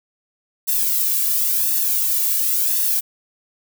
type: noise with flanger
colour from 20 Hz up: violet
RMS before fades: -19 dBFS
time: 0.67-3.01 s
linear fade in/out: 20 ms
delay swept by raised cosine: 1.1 to 1.78 ms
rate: 0.94 Hz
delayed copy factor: +1
effects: none